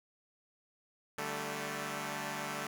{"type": "chord", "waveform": "5% pulse", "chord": "D suspended fourth", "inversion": "none", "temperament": "equal with one note detuned", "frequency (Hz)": [146.83, 193.63, 220], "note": ["D3", "G3", "A3"], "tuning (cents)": [0, -21, 0], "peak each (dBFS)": [-30, -31, -29], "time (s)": [1.18, 2.67], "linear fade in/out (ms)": 2, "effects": []}